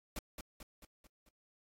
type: noise with echo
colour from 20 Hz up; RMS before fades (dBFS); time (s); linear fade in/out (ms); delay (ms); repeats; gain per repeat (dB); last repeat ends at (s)
pink; -41; 0.16-0.19; 2; 220; 5; -5; 1.29
effects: AAC 48 kbps